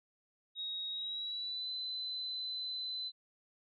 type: tone with pitch glide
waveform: sine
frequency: 3781 to 4029 Hz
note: A#7 to B7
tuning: +24 to +34 cents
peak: -37 dBFS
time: 0.55-3.12 s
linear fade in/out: 50 ms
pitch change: +110 cents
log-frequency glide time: 0.9-1.7 s
effects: none